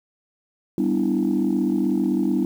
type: chord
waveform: sine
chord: E minor seventh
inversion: first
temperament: equal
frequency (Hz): 196 / 246.9 / 293.7 / 329.6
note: G3 / B3 / D4 / E4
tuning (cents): 0 / 0 / 0 / 0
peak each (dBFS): -23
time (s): 0.78-2.45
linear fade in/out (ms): 2
effects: tanh soft clip ceiling -12 dBFS + 8-bit